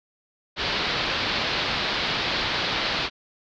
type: low-pass noise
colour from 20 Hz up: white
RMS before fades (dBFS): -26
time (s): 0.56-3.1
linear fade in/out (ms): 50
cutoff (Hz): 4600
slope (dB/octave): 48
effects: none